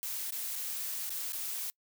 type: noise with dropouts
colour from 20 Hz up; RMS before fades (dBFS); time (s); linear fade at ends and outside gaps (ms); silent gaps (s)
blue; -37; 0.03-1.7; 0; 0.306-0.323 / 0.556-0.56 / 1.094-1.104 / 1.322-1.332
effects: noise-tail reverb RT60 0.1 s tail -26 dB re dry